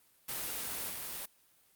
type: noise with level steps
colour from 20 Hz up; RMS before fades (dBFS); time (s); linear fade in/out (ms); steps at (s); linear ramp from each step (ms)
white; -38 / -41; 0.28-1.26; 10; 0.89; 20
effects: white hiss -67 dBFS RMS until 1.75 s + Opus 32 kbps